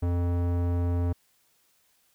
square tone with low-pass filter, 87.31 Hz, F2, in tune, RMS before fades -26 dBFS, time 0.02-1.13 s, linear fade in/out 10 ms, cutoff 810 Hz, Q 0.58, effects white hiss -67 dBFS RMS until 2.14 s

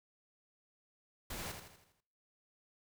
pink noise with echo, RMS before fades -43 dBFS, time 1.3-1.52 s, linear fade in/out 5 ms, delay 81 ms, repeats 6, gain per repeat -6 dB, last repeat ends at 2.006 s, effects noise-tail reverb RT60 0.8 s tail -25 dB re dry

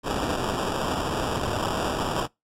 white noise with sample-and-hold, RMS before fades -27 dBFS, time 0.03-2.28 s, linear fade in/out 50 ms, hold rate 2100 Hz, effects noise-tail reverb RT60 0.2 s tail -25 dB re dry + low-pass 10000 Hz 12 dB/octave

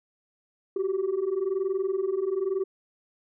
sine tone pair together, 370 / 391 Hz, F#4 / G4, 0 / -4 cents, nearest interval minor second, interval 96 cents, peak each -27 / -25 dBFS, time 0.76-2.64 s, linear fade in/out 5 ms, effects tanh soft clip ceiling -21 dBFS

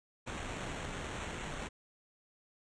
pink noise with sample-and-hold, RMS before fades -41 dBFS, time 0.26-1.69 s, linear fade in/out 20 ms, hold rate 4900 Hz, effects resampled to 22050 Hz

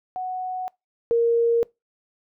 sine tone pair in turn, 740 / 466.2 Hz, F#5 / A#4, 0 / 0 cents, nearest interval minor sixth, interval 800 cents, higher first, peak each -26 / -16 dBFS, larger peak second, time 0.16-0.68 / 1.11-1.63 s, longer neither, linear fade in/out 0 ms, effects noise-tail reverb RT60 0.2 s tail -24 dB re dry

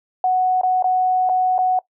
sine tone with dropouts, 740 Hz, F#5, in tune, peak -14 dBFS, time 0.24-1.79 s, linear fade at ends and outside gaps 2 ms, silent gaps 0.613-0.633 / 0.825-0.842 / 1.291-1.295 / 1.581-1.588 s, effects noise-tail reverb RT60 0.1 s tail -20 dB re dry

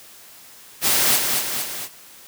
white noise with echo, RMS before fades -18 dBFS, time 0.81-1.2 s, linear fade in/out 50 ms, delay 230 ms, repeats 3, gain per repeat -4 dB, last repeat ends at 1.89 s, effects white hiss -45 dBFS RMS until 2.27 s + high-pass 80 Hz 12 dB/octave

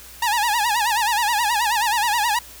sawtooth tone with vibrato, 891 Hz, A5, 22 cents sharp, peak -14 dBFS, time 0.22-2.39 s, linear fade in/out 5 ms, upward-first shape sine, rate 9.4 Hz, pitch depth 150 cents each way, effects added 60 Hz sine -48 dBFS peak until 2.6 s + white hiss -42 dBFS RMS until 2.6 s

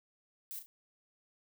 violet noise with echo, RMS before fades -43 dBFS, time 0.51-0.59 s, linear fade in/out 0 ms, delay 35 ms, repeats 2, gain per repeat -8 dB, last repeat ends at 0.66 s, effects none

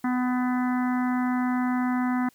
harmonic tone, 250.4 Hz, B3, 24 cents sharp, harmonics 1 / 3 / 4 / 5 / 6 / 7 / 8, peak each -23 / -33 / -35 / -37 / -39 / -40 / -41 dBFS, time 0.04-2.29 s, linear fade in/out 5 ms, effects white hiss -61 dBFS RMS until 2.34 s

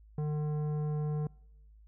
triangle tone with tanh clipping, 150.4 Hz, D3, 42 cents sharp, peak -32 dBFS, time 0.18-1.27 s, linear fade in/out 2 ms, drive 16 dB, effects noise-tail reverb RT60 0.9 s tail -25 dB re dry + added 53 Hz sine -54 dBFS peak until 1.87 s

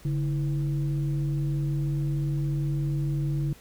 sine tone with frequency modulation, 143.1 Hz, D3, 45 cents flat, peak -24 dBFS, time 0.05-3.53 s, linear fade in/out 2 ms, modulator 183 Hz, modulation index 0.52, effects added 60 Hz sine -58 dBFS peak until 3.6 s + pink hiss -53 dBFS RMS until 3.6 s

